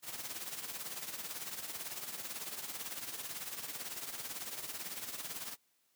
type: noise with tremolo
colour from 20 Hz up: white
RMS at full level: -40 dBFS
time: 0.02-5.57 s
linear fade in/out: 50 ms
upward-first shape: triangle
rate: 18 Hz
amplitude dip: 70%
effects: white hiss -75 dBFS RMS until 5.95 s + high-pass 100 Hz 12 dB/octave